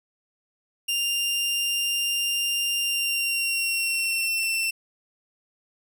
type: tone with pitch glide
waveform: sawtooth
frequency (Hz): 2794 to 2689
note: F7 to E7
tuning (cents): 0 to +34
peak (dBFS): -20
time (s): 0.88-4.71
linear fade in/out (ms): 10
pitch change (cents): -66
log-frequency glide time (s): 2.8-4.51
effects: none